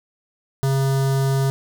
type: tone with notch filter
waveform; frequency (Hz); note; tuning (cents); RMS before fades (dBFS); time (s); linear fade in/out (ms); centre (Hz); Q
square; 135.5; C#3; -39; -19; 0.63-1.5; 0; 2400; 1.2
effects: none